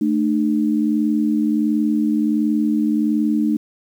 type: tone pair together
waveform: sine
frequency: 220 / 301.4 Hz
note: A3 / D4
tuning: 0 / +45 cents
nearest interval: perfect fourth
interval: 545 cents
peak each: -18 dBFS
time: 0.01-3.57 s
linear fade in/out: 5 ms
effects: 8-bit